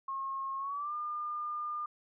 sine tone with pitch glide, 1081 to 1206.4 Hz, C#6 to D6, -44 to +46 cents, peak -34 dBFS, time 0.08-1.86 s, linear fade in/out 5 ms, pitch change +190 cents, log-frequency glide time 0.58-0.94 s, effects none

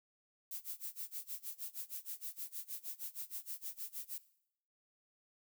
violet noise with tremolo, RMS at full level -42 dBFS, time 0.51-4.18 s, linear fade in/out 2 ms, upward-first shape sine, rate 6.4 Hz, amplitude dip 100%, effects noise-tail reverb RT60 0.7 s tail -18 dB re dry

